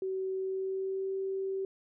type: tone with pitch glide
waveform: sine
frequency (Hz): 379.4 to 385.4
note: F#4 to G4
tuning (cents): +43 to -29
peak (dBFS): -31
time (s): 0.02-1.65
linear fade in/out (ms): 2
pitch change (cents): +28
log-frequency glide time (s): 0.33-1.13
effects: none